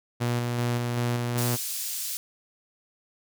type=tone with tremolo; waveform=sawtooth; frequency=120.4 Hz; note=B2; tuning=44 cents flat; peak=-20 dBFS; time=0.2-1.57 s; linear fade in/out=20 ms; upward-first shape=square; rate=2.6 Hz; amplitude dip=25%
type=high-pass noise; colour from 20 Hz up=pink; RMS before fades=-32 dBFS; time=1.38-2.17 s; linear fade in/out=0 ms; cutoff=5700 Hz; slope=12 dB/octave
effects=none